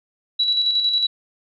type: tone with tremolo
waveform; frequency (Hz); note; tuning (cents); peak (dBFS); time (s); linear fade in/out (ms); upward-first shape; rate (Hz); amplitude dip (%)
sine; 3921; B7; -13; -15; 0.39-1.07; 10; square; 11; 40
effects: none